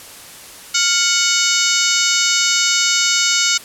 harmonic tone with a mistuned harmonic, 740 Hz, F#5, in tune, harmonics 2 / 3 / 4 / 5 / 6 / 7 / 8 / 9 / 10, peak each -22 / -22 / -22 / -22 / -22 / -22 / -22 / -22 / -22 dBFS, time 0.74-3.58 s, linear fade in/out 10 ms, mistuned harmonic 2, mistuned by -88 cents, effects white hiss -37 dBFS RMS until 3.64 s + low-pass 12000 Hz 12 dB/octave

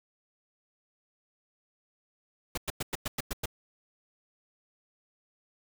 pink noise bursts, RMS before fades -32 dBFS, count 8, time 2.55-3.458 s, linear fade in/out 5 ms, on 26 ms, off 100 ms, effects none

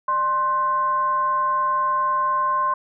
sine tone with frequency modulation, 1054 Hz, C6, 12 cents sharp, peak -18 dBFS, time 0.08-2.74 s, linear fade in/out 5 ms, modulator 455 Hz, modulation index 0.37, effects none

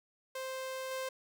sawtooth tone with level steps, 523.3 Hz, C5, in tune, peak -34 / -32 dBFS, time 0.35-1.09 s, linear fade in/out 5 ms, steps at 0.91 s, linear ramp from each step 2 ms, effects none

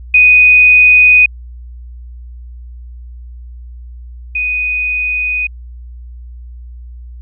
sine tone pair in turn, 2489 / 2489 Hz, D#7 / D#7, 0 / 0 cents, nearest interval unison, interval 0 cents, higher neither, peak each -3 / -13 dBFS, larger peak first, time 0.14-1.26 / 4.35-5.47 s, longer neither, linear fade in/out 5 ms, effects added 60 Hz sine -28 dBFS peak until 7.21 s

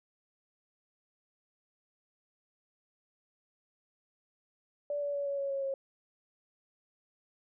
sine tone with pitch steps, 580 / 573.7 / 567.4 / 561.2 / 555.1 / 549 / 543 Hz, D5 / D5 / C#5 / C#5 / C#5 / C#5 / C#5, -22 / -41 / +40 / +21 / +2 / -17 / -36 cents, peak -31 dBFS, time 4.9-5.74 s, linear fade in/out 2 ms, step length 120 ms, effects none

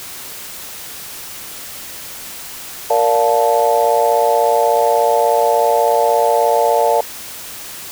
sine chord, Bb major seventh, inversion none, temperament just, 466.2 / 582.7 / 699.2 / 874.1 Hz, Bb4 / D5 / F5 / A5, 0 / -14 / +2 / -12 cents, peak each -16 dBFS, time 2.9-7.01 s, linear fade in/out 5 ms, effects tanh soft clip ceiling 0 dBFS + white hiss -31 dBFS RMS until 7.91 s

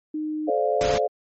sine tone, 307.2 Hz, D#4, 22 cents flat, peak -25 dBFS, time 0.14-0.5 s, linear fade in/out 5 ms
sine chord, D minor seventh, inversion second, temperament equal with one note detuned, 431.4 / 523.3 / 587.3 / 698.5 Hz, A4 / C5 / D5 / F5, -34 / 0 / 0 / 0 cents, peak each -25 dBFS, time 0.47-1.08 s, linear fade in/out 20 ms
pink noise, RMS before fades -28 dBFS, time 0.81-0.98 s, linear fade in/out 0 ms
effects MP3 32 kbps

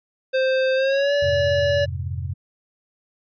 square tone with pitch glide, 523.3 to 574 Hz, C5 to D5, 0 to -40 cents, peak -18 dBFS, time 0.33-1.86 s, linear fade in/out 20 ms, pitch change +160 cents, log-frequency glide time 0.75-1.14 s
sine chord, F minor, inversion none, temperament equal, 87.31 / 103.83 / 130.81 Hz, F2 / Ab2 / C3, 0 / 0 / 0 cents, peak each -27 / -32 / -30 dBFS, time 1.22-2.34 s, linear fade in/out 10 ms
effects resampled to 11025 Hz

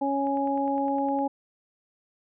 harmonic tone, 277.2 Hz, C#4, in tune, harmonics 1 / 2 / 3, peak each -27 / -30 / -27 dBFS, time 0.01-1.28 s, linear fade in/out 10 ms
click train, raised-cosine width 0.5 ms, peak -33 dBFS, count 10, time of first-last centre 0.27-1.188 s, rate 9.8 Hz
effects none

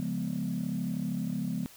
sine chord, C# dominant seventh, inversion none, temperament equal, 138.59 / 174.61 / 207.7 / 246.9 Hz, C#3 / E#3 / G#3 / B3, 0 / 0 / 0 / 0 cents, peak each -38 / -33 / -34 / -34 dBFS, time 0-1.66 s, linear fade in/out 0 ms, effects tanh soft clip ceiling -23 dBFS + white hiss -53 dBFS RMS until 1.76 s

